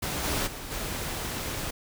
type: noise with level steps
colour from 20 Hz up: pink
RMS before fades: -31 / -28 / -39 / -33 dBFS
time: 0.02-1.71 s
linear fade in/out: 10 ms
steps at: 0.23 / 0.46 / 0.7 s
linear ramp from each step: 20 ms
effects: none